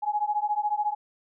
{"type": "beating tone pair", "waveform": "sine", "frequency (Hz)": [830.6, 844.6], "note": ["G#5", "G#5"], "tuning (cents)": [0, 29], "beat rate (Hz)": 14, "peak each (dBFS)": [-27, -27], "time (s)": [0.02, 0.95], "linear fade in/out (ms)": 20, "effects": []}